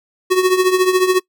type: tone with tremolo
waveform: square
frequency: 370 Hz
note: F#4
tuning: in tune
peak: -9 dBFS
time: 0.3-1.2 s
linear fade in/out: 20 ms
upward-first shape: triangle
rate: 14 Hz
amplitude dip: 75%
effects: noise-tail reverb RT60 0.1 s tail -23 dB re dry